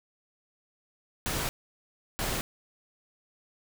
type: noise bursts at uneven times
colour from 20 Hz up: pink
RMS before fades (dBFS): -31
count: 2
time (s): 1.26-1.49 / 2.19-2.41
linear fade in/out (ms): 0
effects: none